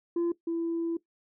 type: tone pair in turn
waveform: sine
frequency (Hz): 341.7 / 333.9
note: F4 / E4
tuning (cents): -38 / +22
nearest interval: unison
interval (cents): 40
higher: first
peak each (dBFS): -22 / -26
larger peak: first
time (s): 0.16-0.32 / 0.47-0.97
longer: second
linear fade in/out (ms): 5
effects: noise-tail reverb RT60 0.1 s tail -17 dB re dry + tanh soft clip ceiling -24 dBFS